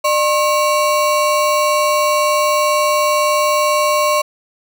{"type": "ring-modulated tone", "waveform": "square", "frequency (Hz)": 840, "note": "G#5", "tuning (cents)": 19, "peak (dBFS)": -10, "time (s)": [0.04, 4.22], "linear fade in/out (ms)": 10, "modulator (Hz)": 239, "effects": []}